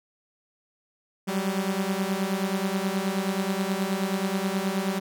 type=beating tone pair; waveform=sawtooth; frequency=188.2 / 197.6 Hz; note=F#3 / G3; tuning=+30 / +14 cents; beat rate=9.4 Hz; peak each=-24 dBFS; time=1.27-5 s; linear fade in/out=20 ms; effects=none